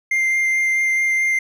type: tone with vibrato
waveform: triangle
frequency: 2098 Hz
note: C7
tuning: 4 cents sharp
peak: -14 dBFS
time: 0.11-1.39 s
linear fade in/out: 5 ms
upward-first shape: sine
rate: 4.6 Hz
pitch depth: 8 cents each way
effects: none